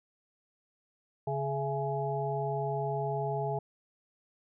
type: harmonic tone with a mistuned harmonic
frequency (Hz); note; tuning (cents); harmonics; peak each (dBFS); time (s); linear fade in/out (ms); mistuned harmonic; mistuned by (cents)
140; C#3; +18; 1 / 3 / 5 / 6; -34 / -35 / -36 / -36; 1.27-3.59; 5; 5; -75
effects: none